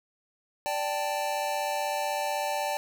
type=chord; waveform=square; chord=D suspended fourth; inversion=none; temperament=equal; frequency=587.3 / 784 / 880 Hz; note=D5 / G5 / A5; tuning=0 / 0 / 0 cents; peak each=-33 dBFS; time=0.66-2.77 s; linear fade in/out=0 ms; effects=none